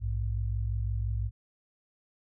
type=tone pair together; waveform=sine; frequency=58.65 / 104.5 Hz; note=A#1 / G#2; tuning=+11 / +11 cents; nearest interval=minor seventh; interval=1000 cents; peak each=-30 / -31 dBFS; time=0-1.31 s; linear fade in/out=50 ms; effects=none